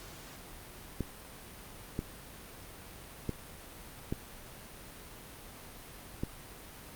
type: clicks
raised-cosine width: 3 ms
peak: -19 dBFS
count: 5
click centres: 1.007 / 1.991 / 3.293 / 4.125 / 6.235 s
effects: pink hiss -49 dBFS RMS until 6.95 s + Opus 48 kbps